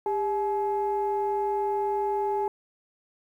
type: tone pair together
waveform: sine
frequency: 401.4 / 852.3 Hz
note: G4 / G#5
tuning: +41 / +45 cents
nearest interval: octave + minor second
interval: 1304 cents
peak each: -26 dBFS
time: 0.06-2.48 s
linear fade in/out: 2 ms
effects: tanh soft clip ceiling -18 dBFS + 10-bit